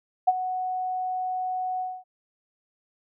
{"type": "tone with ADSR envelope", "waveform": "sine", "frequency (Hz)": 740, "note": "F#5", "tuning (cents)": 0, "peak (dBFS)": -13, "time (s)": [0.27, 2.04], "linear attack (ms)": 14, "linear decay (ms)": 33, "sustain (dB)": -13, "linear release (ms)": 240, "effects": []}